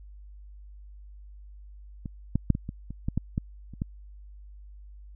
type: clicks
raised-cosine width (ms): 5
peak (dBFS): -22 / -11 / -7 / -18 / -21 / -25 / -15 / -13 / -14 / -29 / -16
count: 11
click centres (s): 2.058 / 2.356 / 2.503 / 2.551 / 2.691 / 2.906 / 3.085 / 3.176 / 3.379 / 3.737 / 3.819
effects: added 50 Hz sine -44 dBFS peak until 5.15 s